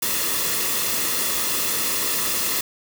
white noise with comb filter, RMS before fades -23 dBFS, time 0.02-2.61 s, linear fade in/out 5 ms, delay 1.3 ms, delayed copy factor -0.55, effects none

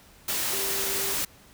sine tone in noise, 392 Hz, G4, in tune, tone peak -36 dBFS, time 0.53-1.14 s, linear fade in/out 5 ms, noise white, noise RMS -28 dBFS, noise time 0.28-1.25 s, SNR -11 dB, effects pink hiss -54 dBFS RMS until 1.53 s

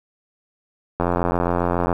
click train, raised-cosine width 1 ms, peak -6 dBFS, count 82, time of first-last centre 1-1.928 s, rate 87.3 Hz, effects 8-bit

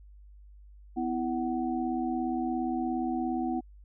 sine tone cluster, 251 / 328.2 / 747 Hz, B3 / E4 / F#5, +28 / -8 / +16 cents, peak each -31 / -32 / -34 dBFS, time 0.96-3.61 s, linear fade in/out 20 ms, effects added 50 Hz sine -49 dBFS peak until 3.84 s

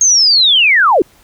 sine linear sweep, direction down, 6530 to 300.1 Hz, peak -6 dBFS, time 0.01-1.02 s, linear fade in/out 2 ms, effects pink hiss -48 dBFS RMS until 1.23 s

